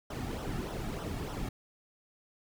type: noise with flanger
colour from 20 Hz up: brown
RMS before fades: -37 dBFS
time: 0.1-1.49 s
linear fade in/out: 5 ms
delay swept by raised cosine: 0.43 to 2.03 ms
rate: 3.3 Hz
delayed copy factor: -0.7
effects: none